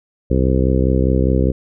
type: harmonic tone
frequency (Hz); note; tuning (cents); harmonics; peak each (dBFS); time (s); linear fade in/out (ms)
64.9; C2; -13; 1 / 2 / 3 / 4 / 5 / 6 / 7 / 8; -16 / -19 / -21 / -22 / -23 / -24 / -24 / -25; 0.3-1.52; 10
effects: none